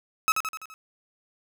30% pulse tone with echo, 1288 Hz, E6, 41 cents flat, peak -16 dBFS, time 0.28-0.32 s, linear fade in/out 0 ms, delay 84 ms, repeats 5, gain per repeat -5 dB, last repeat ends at 0.74 s, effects none

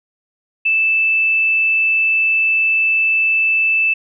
sine tone, 2637 Hz, E7, in tune, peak -12 dBFS, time 0.65-3.94 s, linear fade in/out 10 ms, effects none

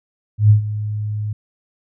sine tone with ADSR envelope, 105.7 Hz, G#2, 31 cents sharp, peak -5 dBFS, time 0.38-1.33 s, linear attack 120 ms, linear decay 110 ms, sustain -15 dB, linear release 4 ms, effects none

